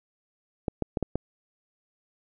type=clicks; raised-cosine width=2 ms; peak=-13 dBFS; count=5; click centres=0.682 / 0.823 / 0.972 / 1.027 / 1.156 s; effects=none